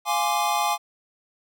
square chord, D half-diminished seventh, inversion first, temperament equal, 698.5 / 830.6 / 1046.5 / 1174.7 Hz, F5 / Ab5 / C6 / D6, 0 / 0 / 0 / 0 cents, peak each -29 / -25 / -30 / -28 dBFS, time 0.05-0.78 s, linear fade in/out 50 ms, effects none

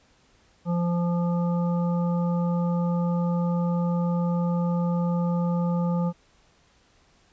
harmonic tone, 173.2 Hz, F3, 14 cents flat, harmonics 1 / 3 / 5 / 7, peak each -22 / -32 / -36 / -39 dBFS, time 0.65-6.13 s, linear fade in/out 50 ms, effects pink hiss -61 dBFS RMS until 7.32 s + resampled to 16000 Hz

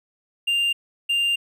triangle tone bursts at uneven times, 2794 Hz, F7, in tune, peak -17 dBFS, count 2, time 0.47-0.73 / 1.09-1.36 s, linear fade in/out 10 ms, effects none

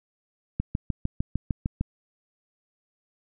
click train, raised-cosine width 5 ms, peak -13 dBFS, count 9, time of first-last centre 0.6-1.81 s, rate 6.61 Hz, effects none

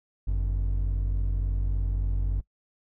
triangle tone pair together, 48.95 / 92.4 Hz, G1 / F#2, -2 / -2 cents, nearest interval major seventh, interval 1100 cents, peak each -22 / -31 dBFS, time 0.27-2.41 s, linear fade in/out 10 ms, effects noise-tail reverb RT60 0.1 s tail -22 dB re dry

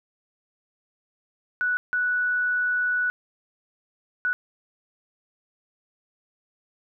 sine tone bursts at uneven times, 1477 Hz, F#6, 3 cents flat, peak -21 dBFS, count 3, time 1.61-1.77 / 1.93-3.1 / 4.25-4.33 s, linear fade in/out 0 ms, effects none

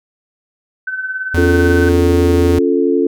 sine tone with tremolo, 1523 Hz, F#6, 50 cents sharp, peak -16 dBFS, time 0.87-1.89 s, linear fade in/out 5 ms, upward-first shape triangle, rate 18 Hz, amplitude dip 65%
square tone, 84 Hz, E2, 33 cents sharp, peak -14 dBFS, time 1.34-2.59 s, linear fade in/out 5 ms
sine chord, Db augmented, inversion none, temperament equal, 277.2 / 349.2 / 440 Hz, Db4 / F4 / A4, 0 / 0 / 0 cents, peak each -15 dBFS, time 1.37-3.07 s, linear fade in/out 5 ms
effects none

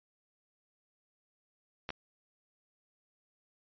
clicks, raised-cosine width 0.3 ms, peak -21 dBFS, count 2, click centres 1.891 / 1.904 s, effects resampled to 11025 Hz

